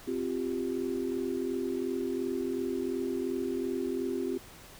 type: chord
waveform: sine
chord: C suspended fourth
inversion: none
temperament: equal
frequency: 261.6 / 349.2 / 392 Hz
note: C4 / F4 / G4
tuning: 0 / 0 / 0 cents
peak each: -34 dBFS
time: 0.07-4.38 s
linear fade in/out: 10 ms
effects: pink hiss -51 dBFS RMS until 4.79 s